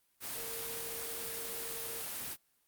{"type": "tone in noise", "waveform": "sine", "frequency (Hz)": 458.7, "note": "A#4", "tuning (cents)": -28, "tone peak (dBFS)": -47, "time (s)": [0.34, 2.04], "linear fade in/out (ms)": 50, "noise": "white", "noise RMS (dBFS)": -40, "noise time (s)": [0.2, 2.37], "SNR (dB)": -10, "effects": ["white hiss -74 dBFS RMS until 2.67 s", "Opus 32 kbps"]}